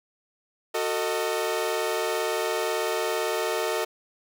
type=chord; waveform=sawtooth; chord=D# diminished; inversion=first; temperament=equal with one note detuned; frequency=370 / 447.9 / 622.3 Hz; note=F#4 / A4 / D#5; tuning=0 / +31 / 0 cents; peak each=-27 / -24 / -26 dBFS; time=0.74-3.85 s; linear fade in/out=10 ms; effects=none